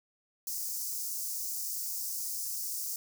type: high-pass noise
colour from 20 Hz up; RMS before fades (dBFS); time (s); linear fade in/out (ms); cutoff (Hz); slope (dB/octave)
white; -36; 0.47-2.96; 2; 5000; 48
effects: none